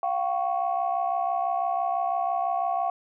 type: tone cluster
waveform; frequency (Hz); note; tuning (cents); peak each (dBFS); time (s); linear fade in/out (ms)
sine; 699 / 765 / 1108; F5 / G5 / C#6; +1 / -42 / -1; -26 / -27 / -31; 0.03-2.9; 2
effects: tanh soft clip ceiling -15 dBFS